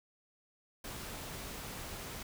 pink noise, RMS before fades -44 dBFS, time 0.84-2.23 s, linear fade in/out 5 ms, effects none

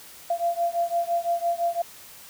sine beating tone pair, 684 / 689.9 Hz, F5 / F5, -36 / -21 cents, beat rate 5.9 Hz, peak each -25 / -26 dBFS, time 0.3-1.82 s, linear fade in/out 5 ms, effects white hiss -46 dBFS RMS until 2.29 s

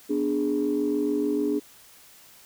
sine chord, G# diminished, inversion first, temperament equal, 246.9 / 293.7 / 415.3 Hz, B3 / D4 / G#4, 0 / 0 / 0 cents, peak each -30 / -24 / -26 dBFS, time 0.09-1.6 s, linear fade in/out 20 ms, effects tanh soft clip ceiling -15 dBFS + white hiss -52 dBFS RMS until 2.45 s

